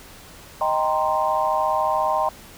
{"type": "chord", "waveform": "sine", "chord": "C minor seventh", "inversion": "first", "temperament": "equal", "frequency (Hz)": [622.3, 784, 932.3, 1046.5], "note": ["Eb5", "G5", "Bb5", "C6"], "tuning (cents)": [0, 0, 0, 0], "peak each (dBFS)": -24, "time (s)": [0.61, 2.29], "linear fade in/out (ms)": 2, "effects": ["pink hiss -44 dBFS RMS until 2.57 s"]}